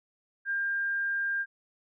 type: tone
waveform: sine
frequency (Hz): 1600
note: G6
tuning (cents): +35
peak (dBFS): -27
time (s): 0.45-1.46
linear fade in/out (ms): 50
effects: none